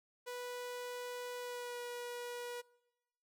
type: tone with pitch glide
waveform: sawtooth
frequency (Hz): 491.8 to 484.5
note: B4 to B4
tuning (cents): -7 to -33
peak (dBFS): -38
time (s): 0.26-2.62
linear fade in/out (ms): 20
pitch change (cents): -26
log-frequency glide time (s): 1.38-1.8
effects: noise-tail reverb RT60 1.0 s tail -23 dB re dry

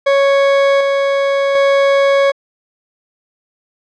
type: tone with tremolo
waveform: 40% pulse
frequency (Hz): 554.4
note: C#5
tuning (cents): 0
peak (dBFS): -8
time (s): 0.06-2.32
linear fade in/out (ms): 10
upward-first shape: square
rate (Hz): 0.67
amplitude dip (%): 30
effects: low-pass 3000 Hz 12 dB/octave

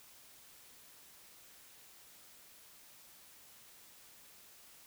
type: silence
effects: white hiss -59 dBFS RMS until 4.86 s

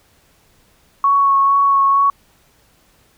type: tone with vibrato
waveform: sine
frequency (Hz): 1108.7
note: C#6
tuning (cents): 0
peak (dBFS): -10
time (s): 1.04-2.1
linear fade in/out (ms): 2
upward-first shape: sine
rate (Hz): 2.2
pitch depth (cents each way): 14
effects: pink hiss -55 dBFS RMS until 3.17 s

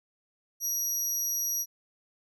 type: tone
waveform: 30% pulse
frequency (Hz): 5770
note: F#8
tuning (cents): -44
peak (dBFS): -24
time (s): 0.6-1.66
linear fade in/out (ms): 50
effects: none

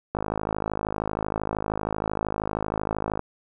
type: click train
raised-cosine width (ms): 1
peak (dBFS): -12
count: 162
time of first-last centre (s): 0.15-3.193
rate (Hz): 52.9
effects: none

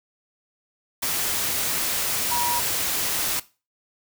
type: tone in noise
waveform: sine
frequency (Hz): 959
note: A#5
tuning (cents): +49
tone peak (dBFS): -23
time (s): 2.31-2.6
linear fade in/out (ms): 10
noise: white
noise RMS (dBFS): -25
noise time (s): 1.02-3.4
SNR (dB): -1
effects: noise-tail reverb RT60 0.3 s tail -18 dB re dry

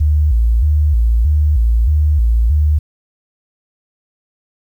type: tone with vibrato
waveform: sine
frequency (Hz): 65.41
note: C2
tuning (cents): 0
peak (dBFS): -9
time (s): 0-2.79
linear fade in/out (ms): 10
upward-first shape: square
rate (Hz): 1.6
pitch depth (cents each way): 240
effects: 8-bit

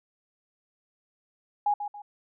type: tone with echo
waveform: sine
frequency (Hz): 825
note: G#5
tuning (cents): -12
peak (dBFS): -21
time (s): 1.66-1.74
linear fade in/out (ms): 5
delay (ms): 140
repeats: 2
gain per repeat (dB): -9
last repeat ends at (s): 2.02
effects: none

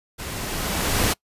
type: noise with level ramp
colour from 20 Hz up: pink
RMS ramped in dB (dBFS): -33 to -19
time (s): 0.18-1.14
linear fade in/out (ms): 20
effects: noise-tail reverb RT60 0.1 s tail -25 dB re dry + resampled to 32000 Hz

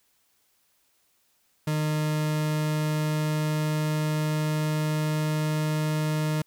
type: tone with pitch glide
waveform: 40% pulse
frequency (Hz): 153 to 153.89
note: D#3 to D#3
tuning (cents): -29 to -19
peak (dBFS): -23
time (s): 1.67-6.42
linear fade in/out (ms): 5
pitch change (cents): +10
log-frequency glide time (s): 2.14-5.91
effects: white hiss -68 dBFS RMS until 6.46 s

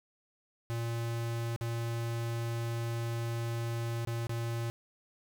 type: tone with dropouts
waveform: square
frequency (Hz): 116.4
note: A#2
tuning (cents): -2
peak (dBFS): -33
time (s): 0.7-4.7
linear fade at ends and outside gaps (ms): 0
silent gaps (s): 1.562-1.611 / 4.05-4.073 / 4.269-4.294
effects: none

